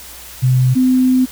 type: tone pair in turn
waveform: sine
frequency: 128 / 256 Hz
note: C3 / C4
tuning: -38 / -38 cents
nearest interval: octave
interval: 1200 cents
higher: second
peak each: -9 dBFS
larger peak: neither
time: 0.42-0.75 / 0.75-1.26 s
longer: second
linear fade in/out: 20 ms
effects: added 60 Hz sine -43 dBFS peak until 1.31 s + white hiss -35 dBFS RMS until 1.31 s